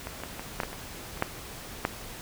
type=clicks; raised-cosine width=0.5 ms; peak=-20 / -27 / -20 / -21 / -12 / -15 / -25 / -26 / -9 / -9 dBFS; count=10; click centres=0.071 / 0.202 / 0.236 / 0.395 / 0.602 / 0.634 / 0.73 / 1.174 / 1.224 / 1.851 s; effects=pink hiss -42 dBFS RMS until 2.21 s